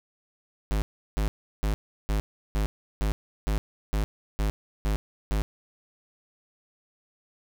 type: tone bursts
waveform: square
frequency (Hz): 51.91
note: G#1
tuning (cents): 0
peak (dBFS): -24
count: 11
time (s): 0.71-5.42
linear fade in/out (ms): 0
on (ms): 110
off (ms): 350
effects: 9-bit